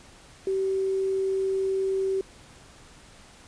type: tone with quantisation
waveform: sine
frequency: 384.5 Hz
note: G4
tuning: 33 cents flat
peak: -23 dBFS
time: 0.47-2.21 s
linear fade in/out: 2 ms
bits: 8
effects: pink hiss -51 dBFS RMS until 3.47 s + resampled to 22050 Hz